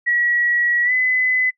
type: tone with pitch glide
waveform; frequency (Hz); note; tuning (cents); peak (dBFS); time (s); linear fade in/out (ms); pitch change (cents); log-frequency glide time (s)
sine; 1921 to 2015; B6 to B6; -48 to +34; -15; 0.06-1.51; 20; +82; 0.84-0.92
effects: noise-tail reverb RT60 0.1 s tail -21 dB re dry